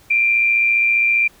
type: tone pair together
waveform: sine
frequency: 2368 / 2483 Hz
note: D7 / D#7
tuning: +14 / -4 cents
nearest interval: minor second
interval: 82 cents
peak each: -13 / -23 dBFS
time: 0.1-1.28 s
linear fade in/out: 10 ms
effects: pink hiss -50 dBFS RMS until 1.4 s